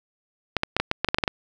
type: clicks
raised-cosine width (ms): 0.3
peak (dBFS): -5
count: 11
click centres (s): 0.567 / 0.634 / 0.766 / 0.8 / 0.914 / 1.046 / 1.087 / 1.145 / 1.185 / 1.238 / 1.278
effects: none